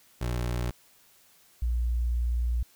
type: tone pair in turn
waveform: 25% pulse / sine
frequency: 60.3 / 59.44 Hz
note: B1 / A#1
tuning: -41 / +34 cents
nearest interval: unison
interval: 25 cents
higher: first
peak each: -24 dBFS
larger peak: neither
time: 0.21-0.71 / 1.62-2.63 s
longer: second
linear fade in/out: 5 ms
effects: white hiss -60 dBFS RMS until 2.75 s